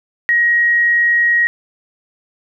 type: tone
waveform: sine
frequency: 1891 Hz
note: A#6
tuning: 24 cents sharp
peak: -10 dBFS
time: 0.29-1.47 s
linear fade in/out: 0 ms
effects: none